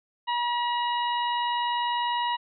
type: harmonic tone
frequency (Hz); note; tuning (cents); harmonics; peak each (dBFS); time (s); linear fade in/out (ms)
960; B5; -49; 1 / 2 / 3 / 4; -25 / -35 / -34 / -38; 0.27-2.37; 20
effects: none